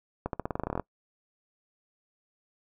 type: accelerating click train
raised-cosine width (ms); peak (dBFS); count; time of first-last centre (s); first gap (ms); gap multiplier
1; -16; 14; 0.26-0.797; 72; 0.9
effects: noise-tail reverb RT60 0.1 s tail -23 dB re dry